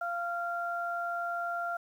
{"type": "tone pair together", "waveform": "sine", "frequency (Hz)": [692, 1384], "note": ["F5", "F6"], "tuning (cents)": [-16, -16], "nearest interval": "octave", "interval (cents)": 1200, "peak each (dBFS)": [-34, -34], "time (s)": [0.01, 1.77], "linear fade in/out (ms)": 5, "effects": ["10-bit"]}